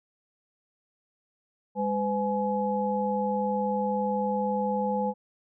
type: tone cluster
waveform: sine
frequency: 204.3 / 506 / 844 Hz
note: G#3 / B4 / G#5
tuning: -28 / +42 / +28 cents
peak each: -29 dBFS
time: 1.75-5.14 s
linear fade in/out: 50 ms
effects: none